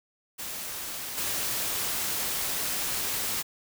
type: noise with level steps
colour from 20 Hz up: white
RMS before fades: -36 / -30 dBFS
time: 0.38-3.43 s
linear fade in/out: 20 ms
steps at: 1.17 s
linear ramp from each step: 10 ms
effects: none